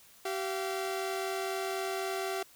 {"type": "tone pair together", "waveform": "sawtooth", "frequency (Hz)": [385, 686], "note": ["G4", "F5"], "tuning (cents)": [-31, -31], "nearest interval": "minor seventh", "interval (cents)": 1000, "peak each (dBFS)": [-30, -33], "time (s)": [0.25, 2.43], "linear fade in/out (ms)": 5, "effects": ["white hiss -58 dBFS RMS until 2.55 s"]}